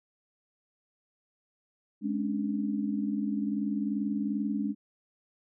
sine tone cluster, 209 / 271.3 / 291.7 Hz, G#3 / C#4 / D4, +11 / -37 / -12 cents, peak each -30 / -35 / -33 dBFS, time 2.01-4.75 s, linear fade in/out 50 ms, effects none

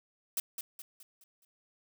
blue noise with echo, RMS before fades -32 dBFS, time 0.37-0.4 s, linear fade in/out 2 ms, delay 210 ms, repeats 5, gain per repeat -7 dB, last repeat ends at 1.45 s, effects none

